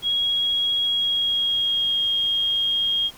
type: tone with pitch glide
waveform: sine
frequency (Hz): 3305 to 3248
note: G#7 to G#7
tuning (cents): -9 to -39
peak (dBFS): -19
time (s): 0.02-3.11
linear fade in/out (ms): 50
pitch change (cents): -30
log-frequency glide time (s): 0.83-2.06
effects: pink hiss -46 dBFS RMS until 3.17 s